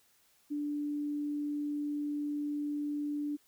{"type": "tone", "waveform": "sine", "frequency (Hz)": 293.1, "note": "D4", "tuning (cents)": -3, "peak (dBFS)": -32, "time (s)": [0.5, 3.37], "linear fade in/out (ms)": 20, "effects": ["white hiss -68 dBFS RMS until 3.47 s"]}